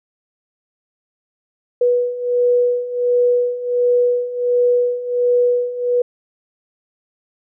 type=beating tone pair; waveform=sine; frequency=487.9 / 489.3 Hz; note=B4 / B4; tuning=-21 / -16 cents; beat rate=1.4 Hz; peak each=-19 / -15 dBFS; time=1.81-6.02 s; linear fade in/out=5 ms; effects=none